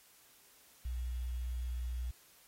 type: tone with quantisation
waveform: sine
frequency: 61.1 Hz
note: B1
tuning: 18 cents flat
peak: -35 dBFS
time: 0.85-2.11 s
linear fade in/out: 5 ms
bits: 10
effects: white hiss -63 dBFS RMS until 2.47 s + AAC 48 kbps